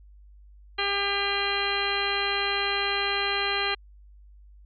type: harmonic tone with a mistuned harmonic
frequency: 400 Hz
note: G4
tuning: 35 cents sharp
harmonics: 1 / 2 / 3 / 4 / 5 / 6 / 7 / 8 / 10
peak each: -33 / -33 / -33 / -33 / -33 / -33 / -33 / -33 / -33 dBFS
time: 0.78-3.75 s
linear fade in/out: 10 ms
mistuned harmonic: 10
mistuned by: +36 cents
effects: added 50 Hz sine -48 dBFS peak until 4.65 s